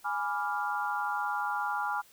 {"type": "chord", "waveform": "sine", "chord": "G# diminished seventh", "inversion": "none", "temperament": "equal", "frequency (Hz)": [830.6, 987.8, 1174.7, 1396.9], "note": ["G#5", "B5", "D6", "F6"], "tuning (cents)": [0, 0, 0, 0], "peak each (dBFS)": [-33, -36, -37, -34], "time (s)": [0.04, 2.02], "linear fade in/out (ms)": 20, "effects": ["white hiss -59 dBFS RMS until 2.12 s"]}